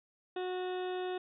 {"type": "harmonic tone with a mistuned harmonic", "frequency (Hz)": 366.2, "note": "F#4", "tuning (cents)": -18, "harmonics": [1, 2, 3, 4, 5, 7, 8, 9, 10], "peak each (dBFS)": [-35, -41, -51, -50, -52, -54, -56, -56, -54], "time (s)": [0.36, 1.18], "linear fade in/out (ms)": 5, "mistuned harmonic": 9, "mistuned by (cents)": 35, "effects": []}